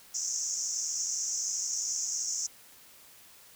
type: band-pass noise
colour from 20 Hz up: white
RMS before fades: -33 dBFS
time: 0.14-2.47 s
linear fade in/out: 10 ms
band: 5500 to 7200 Hz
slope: 96 dB/octave
effects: white hiss -55 dBFS RMS until 3.55 s